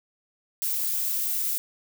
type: noise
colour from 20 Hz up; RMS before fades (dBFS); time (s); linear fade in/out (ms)
violet; -27; 0.62-1.58; 0
effects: none